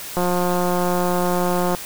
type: click train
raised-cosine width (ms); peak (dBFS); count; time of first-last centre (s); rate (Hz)
1; -8; 282; 0.17-1.749; 178
effects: white hiss -33 dBFS RMS until 1.85 s